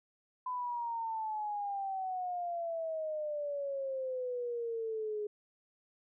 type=exponential sweep; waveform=sine; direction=down; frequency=1011 to 415.3 Hz; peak=-34 dBFS; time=0.46-5.27 s; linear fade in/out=5 ms; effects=none